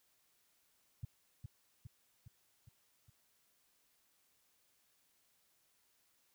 sine tone with echo, 110.8 Hz, A2, 13 cents sharp, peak -37 dBFS, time 1.03-1.05 s, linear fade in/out 5 ms, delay 410 ms, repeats 5, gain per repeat -4 dB, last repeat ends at 3.1 s, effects white hiss -75 dBFS RMS until 6.34 s

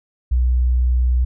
sine tone, 61.9 Hz, B1, 5 cents sharp, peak -13 dBFS, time 0.31-1.25 s, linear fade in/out 10 ms, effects none

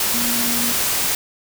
sine tone in noise, 237.5 Hz, A#3, 33 cents sharp, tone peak -25 dBFS, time 0.14-0.72 s, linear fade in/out 2 ms, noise white, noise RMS -20 dBFS, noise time 0-1.15 s, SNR -8 dB, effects none

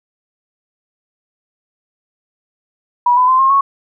sine tone with pitch steps, 972 / 1003.4 / 1035.8 / 1069.2 / 1103.7 Hz, B5 / B5 / C6 / C6 / C#6, -28 / +27 / -18 / +37 / -8 cents, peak -8 dBFS, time 3.06-3.61 s, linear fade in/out 5 ms, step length 110 ms, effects none

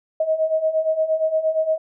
sine beating tone pair, 628 / 636.6 Hz, D#5 / D#5, +16 / +39 cents, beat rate 8.6 Hz, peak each -23 / -19 dBFS, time 0.2-1.78 s, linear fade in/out 5 ms, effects none

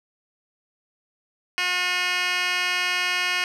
10% pulse tone with band-pass filter, 360 Hz, F#4, 47 cents flat, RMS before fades -24 dBFS, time 1.58-3.44 s, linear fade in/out 0 ms, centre 3100 Hz, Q 2.4, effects none

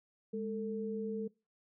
sine tone pair together, 207.2 / 446 Hz, G#3 / A4, -4 / +23 cents, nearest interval octave + minor second, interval 1327 cents, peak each -38 / -37 dBFS, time 0.33-1.28 s, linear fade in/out 10 ms, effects noise-tail reverb RT60 0.3 s tail -23 dB re dry

